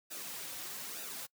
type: noise with flanger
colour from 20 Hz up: white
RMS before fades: -43 dBFS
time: 0.1-1.27 s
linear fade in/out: 20 ms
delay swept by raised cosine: 0.92 to 4.82 ms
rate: 1.1 Hz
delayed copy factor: -0.6
effects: noise-tail reverb RT60 0.1 s tail -24 dB re dry + high-pass 150 Hz 12 dB/octave